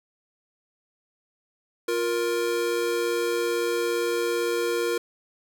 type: tone pair together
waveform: square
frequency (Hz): 351.4 / 469.1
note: F4 / A#4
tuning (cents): +11 / +11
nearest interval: perfect fourth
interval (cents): 500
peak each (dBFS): -28 / -26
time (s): 1.88-4.98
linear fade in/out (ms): 5
effects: none